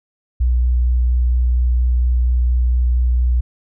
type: tone with vibrato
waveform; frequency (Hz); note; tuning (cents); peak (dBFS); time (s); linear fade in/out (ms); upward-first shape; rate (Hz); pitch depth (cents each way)
sine; 61.2; B1; -15; -12; 0.4-3.41; 10; square; 4.3; 8
effects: none